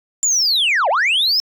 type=linear two-way sweep; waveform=sine; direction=down then up; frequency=7240 to 523.3 to 5360 Hz; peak=-11 dBFS; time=0.23-1.4 s; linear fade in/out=0 ms; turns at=0.89 s; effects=tanh soft clip ceiling -12 dBFS